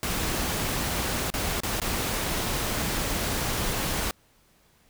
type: noise with dropouts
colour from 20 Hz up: pink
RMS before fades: -28 dBFS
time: 0.03-4.11 s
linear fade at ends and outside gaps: 0 ms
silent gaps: 1.302-1.339 / 1.603-1.634 / 1.8-1.817 s
effects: pink hiss -62 dBFS RMS until 4.89 s